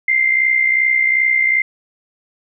sine tone with amplitude modulation, 2092 Hz, C7, 1 cent flat, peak -9 dBFS, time 0.08-1.62 s, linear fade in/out 5 ms, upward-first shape sine, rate 62.6 Hz, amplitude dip 60%, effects none

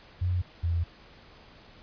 sine tone pair in turn, 89.6 / 84.57 Hz, F2 / E2, +45 / +45 cents, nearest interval minor second, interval 100 cents, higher first, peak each -24 dBFS, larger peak neither, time 0.21-0.42 / 0.63-0.84 s, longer neither, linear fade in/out 10 ms, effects pink hiss -53 dBFS RMS until 1.82 s + resampled to 11025 Hz

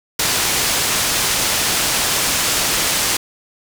white low-pass noise, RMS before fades -18 dBFS, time 0.19-3.17 s, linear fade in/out 5 ms, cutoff 8900 Hz, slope 12 dB/octave, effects none

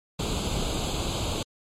pink noise with comb filter, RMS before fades -28 dBFS, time 0.19-1.43 s, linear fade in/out 5 ms, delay 0.27 ms, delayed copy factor +0.85, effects low-pass 8000 Hz 12 dB/octave + MP3 64 kbps

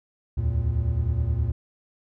triangle tone cluster, 71.7 / 81.3 / 114.4 Hz, D2 / E2 / A#2, -41 / -23 / -32 cents, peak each -24 dBFS, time 0.37-1.52 s, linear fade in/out 10 ms, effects none

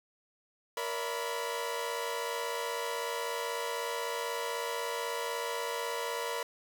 sawtooth tone cluster, 468.4 / 571 / 655 / 993 Hz, A#4 / D5 / E5 / B5, +8 / -49 / -11 / +9 cents, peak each -33 / -36 / -40 / -34 dBFS, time 0.77-6.43 s, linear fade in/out 2 ms, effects none

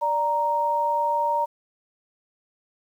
sine tone pair together, 586.5 / 932.3 Hz, D5 / A#5, -2 / 0 cents, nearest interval minor sixth, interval 802 cents, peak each -27 / -21 dBFS, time 0.01-1.46 s, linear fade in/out 20 ms, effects 9-bit

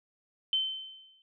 sine tone with exponential decay, 3081 Hz, G7, 31 cents flat, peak -23 dBFS, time 0.53-1.22 s, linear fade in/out 1 ms, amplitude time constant 150 ms, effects none

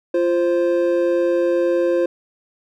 triangle tone pair together, 346.2 / 524.3 Hz, F4 / C5, -15 / +3 cents, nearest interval perfect fifth, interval 718 cents, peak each -16 dBFS, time 0.14-2.06 s, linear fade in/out 5 ms, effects none

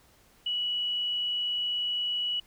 sine tone, 2937 Hz, F#7, 13 cents flat, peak -27 dBFS, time 0.46-2.4 s, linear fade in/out 5 ms, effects pink hiss -61 dBFS RMS until 2.46 s

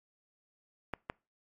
clicks, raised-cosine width 0.5 ms, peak -19 dBFS, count 2, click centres 0.937 / 1.099 s, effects noise-tail reverb RT60 0.3 s tail -26 dB re dry + MP3 64 kbps

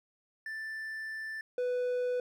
triangle tone pair in turn, 1767 / 495.8 Hz, A6 / B4, +7 / +7 cents, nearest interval octave + minor seventh, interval 2200 cents, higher first, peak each -35 / -27 dBFS, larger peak second, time 0.46-1.41 / 1.58-2.2 s, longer first, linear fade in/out 2 ms, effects none

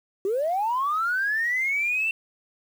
sine linear sweep, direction up, 370 to 2704 Hz, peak -21 dBFS, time 0.25-2.11 s, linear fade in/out 2 ms, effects tanh soft clip ceiling -18 dBFS + 8-bit

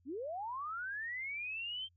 sine linear sweep, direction up, 237.3 to 3167 Hz, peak -38 dBFS, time 0.05-1.89 s, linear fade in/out 50 ms, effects added 87 Hz sine -68 dBFS peak until 1.96 s

